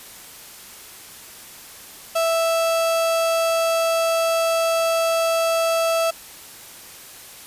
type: tone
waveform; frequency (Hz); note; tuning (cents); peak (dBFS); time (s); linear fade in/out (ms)
35% pulse; 659.3; E5; 0; -16; 2.15-6.11; 10
effects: white hiss -41 dBFS RMS until 7.46 s + resampled to 32000 Hz